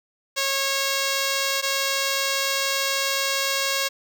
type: tone pair in turn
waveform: 5% pulse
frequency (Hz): 547 / 547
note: C#5 / C#5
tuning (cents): -23 / -23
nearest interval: unison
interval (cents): 0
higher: neither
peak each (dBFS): -10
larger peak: neither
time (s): 0.36-1.62 / 1.62-3.89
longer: second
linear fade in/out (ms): 20
effects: none